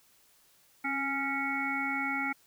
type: harmonic tone with a mistuned harmonic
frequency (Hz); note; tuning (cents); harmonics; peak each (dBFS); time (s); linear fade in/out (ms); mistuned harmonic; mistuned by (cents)
276.7; C#4; -3; 1 / 3 / 5 / 7 / 8; -36 / -37 / -36 / -39 / -33; 0.84-2.33; 10; 1; -31
effects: white hiss -64 dBFS RMS until 2.46 s